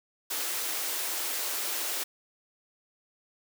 white high-pass noise, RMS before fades -32 dBFS, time 0.3-2.04 s, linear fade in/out 10 ms, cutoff 290 Hz, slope 48 dB/octave, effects none

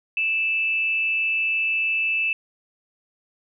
sine tone with amplitude modulation, 2637 Hz, E7, in tune, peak -18 dBFS, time 0.17-2.33 s, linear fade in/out 2 ms, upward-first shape sine, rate 246 Hz, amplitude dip 40%, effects none

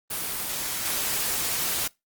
white noise with level steps, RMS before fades -30 / -27 dBFS, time 0.1-1.88 s, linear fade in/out 10 ms, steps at 0.85 s, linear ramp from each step 2 ms, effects noise-tail reverb RT60 0.2 s tail -23 dB re dry + Opus 24 kbps

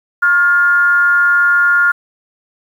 sine tone with frequency modulation, 1413 Hz, F6, 20 cents sharp, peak -8 dBFS, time 0.22-1.92 s, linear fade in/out 10 ms, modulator 318 Hz, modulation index 0.38, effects 7-bit

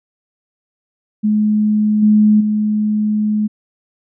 sine tone with level steps, 212.1 Hz, G#3, 37 cents sharp, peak -11 / -7 / -13 dBFS, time 1.23-3.48 s, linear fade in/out 20 ms, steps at 2.02 / 2.4 s, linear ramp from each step 10 ms, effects none

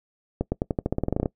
accelerating click train, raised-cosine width 2 ms, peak -10 dBFS, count 15, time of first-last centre 0.41-1.258 s, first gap 110 ms, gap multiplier 0.9, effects noise-tail reverb RT60 0.1 s tail -22 dB re dry

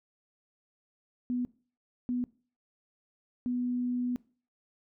sine tone bursts at uneven times, 246.6 Hz, B3, 2 cents flat, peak -28 dBFS, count 3, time 1.3-1.45 / 2.09-2.24 / 3.46-4.16 s, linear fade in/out 0 ms, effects noise-tail reverb RT60 0.4 s tail -21 dB re dry

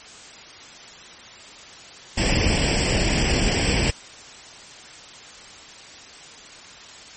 pink noise with comb filter, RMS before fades -20 dBFS, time 2.17-3.91 s, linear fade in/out 10 ms, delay 0.39 ms, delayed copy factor +0.65, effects white hiss -42 dBFS RMS until 7.16 s + MP3 32 kbps

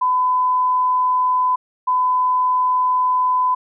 sine tone pair in turn, 1007 / 1007 Hz, B5 / B5, +33 / +33 cents, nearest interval unison, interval 0 cents, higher neither, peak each -14 dBFS, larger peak neither, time 0.01-1.56 / 1.87-3.55 s, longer second, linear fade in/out 10 ms, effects none

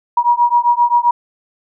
sine beating tone pair, 954 / 961.6 Hz, A#5 / B5, +40 / -46 cents, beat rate 7.6 Hz, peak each -13 dBFS, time 0.17-1.11 s, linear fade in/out 5 ms, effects none

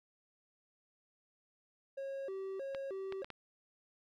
triangle tone with vibrato, 458.3 Hz, A#4, 29 cents flat, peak -37 dBFS, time 1.97-3.24 s, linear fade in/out 10 ms, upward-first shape square, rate 1.6 Hz, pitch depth 300 cents each way
clicks, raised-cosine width 0.3 ms, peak -28 dBFS, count 4, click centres 2.748 / 3.124 / 3.245 / 3.303 s
effects none

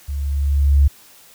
sine tone with level ramp, 70.6 Hz, C#2, 32 cents sharp, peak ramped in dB -22 to -7 dBFS, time 0.08-0.88 s, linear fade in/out 10 ms, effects tanh soft clip ceiling -3 dBFS + white hiss -47 dBFS RMS until 1.34 s

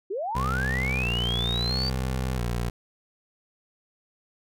sine linear sweep, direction up, 350.4 to 4657 Hz, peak -27 dBFS, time 0.1-1.9 s, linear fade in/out 10 ms
20% pulse tone with vibrato, 61.74 Hz, B1, in tune, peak -21 dBFS, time 0.35-2.7 s, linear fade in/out 5 ms, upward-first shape square, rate 0.74 Hz, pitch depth 72 cents each way
effects none

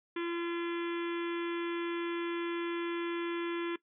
harmonic tone, 341.6 Hz, F4, 38 cents flat, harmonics 1 / 3 / 4 / 5 / 6 / 7 / 8 / 9 / 10, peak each -33 / -44 / -46 / -44 / -47 / -48 / -52 / -53 / -52 dBFS, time 0.16-3.76 s, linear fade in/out 5 ms, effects noise-tail reverb RT60 0.1 s tail -19 dB re dry

